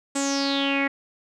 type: tone with low-pass filter sweep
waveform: sawtooth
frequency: 277.2 Hz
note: C#4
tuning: in tune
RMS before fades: -24 dBFS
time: 0.15-0.88 s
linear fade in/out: 10 ms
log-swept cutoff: 8100 to 2000 Hz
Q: 7.4
effects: none